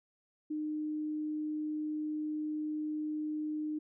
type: tone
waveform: sine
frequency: 305.1 Hz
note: D#4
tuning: 34 cents flat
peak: -33 dBFS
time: 0.5-3.79 s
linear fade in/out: 10 ms
effects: none